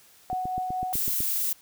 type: tone with tremolo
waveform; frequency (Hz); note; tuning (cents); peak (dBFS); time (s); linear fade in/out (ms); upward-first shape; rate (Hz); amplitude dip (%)
sine; 740; F#5; 0; -26; 0.3-0.93; 0; sine; 4.5; 25
type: click train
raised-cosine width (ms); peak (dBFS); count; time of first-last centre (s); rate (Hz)
3; -23; 8; 0.33-1.205; 8
type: noise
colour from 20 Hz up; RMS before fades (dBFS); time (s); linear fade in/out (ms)
violet; -27; 0.93-1.53; 5
effects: white hiss -56 dBFS RMS until 1.61 s